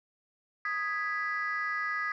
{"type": "chord", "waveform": "sine", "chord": "G# minor", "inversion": "second", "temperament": "equal", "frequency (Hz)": [1244.5, 1661.2, 1975.5], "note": ["D#6", "G#6", "B6"], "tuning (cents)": [0, 0, 0], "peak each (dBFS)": -33, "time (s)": [0.65, 2.12], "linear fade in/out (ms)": 2, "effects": ["tanh soft clip ceiling -24 dBFS"]}